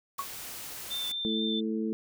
white noise, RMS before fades -41 dBFS, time 0.18-1.12 s, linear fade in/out 5 ms
sine tone with exponential decay, 1108.7 Hz, C#6, in tune, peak -26 dBFS, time 0.19-0.29 s, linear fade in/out 2 ms, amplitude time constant 20 ms
sine tone with vibrato, 3560 Hz, A7, 20 cents sharp, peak -31 dBFS, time 0.9-1.61 s, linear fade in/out 20 ms, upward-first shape triangle, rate 4.2 Hz, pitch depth 14 cents each way
harmonic tone, 110.1 Hz, A2, 2 cents sharp, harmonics 2 / 3 / 4, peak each -30 / -34 / -36 dBFS, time 1.25-1.93 s, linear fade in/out 0 ms
effects none

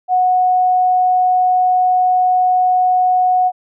sine tone, 734 Hz, F#5, 14 cents flat, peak -10 dBFS, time 0.08-3.52 s, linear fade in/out 50 ms, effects none

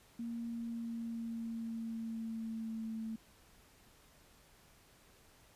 sine tone with pitch glide, 233.1 to 222.6 Hz, A#3 to A3, 0 to +20 cents, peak -38 dBFS, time 0.19-3.16 s, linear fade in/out 5 ms, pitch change -80 cents, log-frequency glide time 0.42-2.92 s, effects pink hiss -64 dBFS RMS until 5.55 s + resampled to 32000 Hz

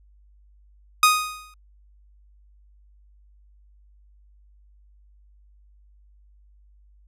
sawtooth tone with exponential decay, 1244.5 Hz, D#6, in tune, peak -7 dBFS, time 1.03-1.54 s, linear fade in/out 2 ms, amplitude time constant 110 ms, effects added 50 Hz sine -52 dBFS peak until 7.07 s + resampled to 32000 Hz

